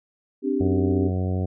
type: chord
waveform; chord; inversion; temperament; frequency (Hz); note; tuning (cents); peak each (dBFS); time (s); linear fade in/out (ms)
sine; C suspended second; none; just; 261.6 / 294.3 / 392.4; C4 / D4 / G4; 0 / +4 / +2; -25; 0.42-1.11; 50
type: harmonic tone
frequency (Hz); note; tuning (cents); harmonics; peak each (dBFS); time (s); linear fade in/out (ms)
92.5; F#2; 0; 1 / 2 / 3 / 4 / 5 / 6 / 7 / 8; -23 / -29 / -33 / -35 / -37 / -39 / -40 / -41; 0.6-1.46; 10
effects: none